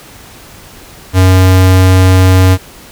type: tone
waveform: square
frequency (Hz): 93.1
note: F#2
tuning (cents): +11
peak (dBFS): -4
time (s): 1.13-2.58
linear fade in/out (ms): 50
effects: pink hiss -35 dBFS RMS until 2.91 s